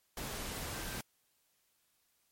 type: tone in noise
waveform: sine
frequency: 1567 Hz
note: G6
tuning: 1 cent flat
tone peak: -49 dBFS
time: 0.73-0.98 s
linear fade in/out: 2 ms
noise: pink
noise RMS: -41 dBFS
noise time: 0.17-1.01 s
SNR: -11 dB
effects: white hiss -75 dBFS RMS until 2.31 s + MP3 64 kbps